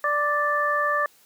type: harmonic tone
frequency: 587.3 Hz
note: D5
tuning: in tune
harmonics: 1 / 2 / 3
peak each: -27 / -23 / -25 dBFS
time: 0.04-1.06 s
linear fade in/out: 2 ms
effects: white hiss -57 dBFS RMS until 1.25 s + high-pass 150 Hz 12 dB/octave